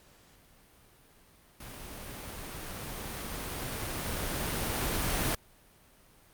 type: noise with level ramp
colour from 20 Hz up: pink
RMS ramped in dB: -45 to -29 dBFS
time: 1.6-5.35 s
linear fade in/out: 5 ms
effects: pink hiss -60 dBFS RMS until 6.33 s + Opus 48 kbps